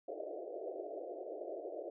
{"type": "band-pass noise", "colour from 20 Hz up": "white", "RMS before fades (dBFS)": -44, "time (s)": [0.08, 1.9], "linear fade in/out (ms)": 5, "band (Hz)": [320, 690], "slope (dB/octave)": 96, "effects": []}